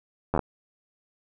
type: slowing click train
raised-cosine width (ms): 1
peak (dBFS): -10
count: 5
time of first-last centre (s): 0.34-0.393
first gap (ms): 11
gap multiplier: 1.12
effects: none